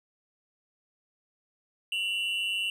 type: tone pair together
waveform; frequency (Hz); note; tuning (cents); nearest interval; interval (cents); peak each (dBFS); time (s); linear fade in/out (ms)
triangle; 2734 / 2933; F7 / F#7; -37 / -16; minor second; 121; -29 / -29; 1.92-2.7; 2
effects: none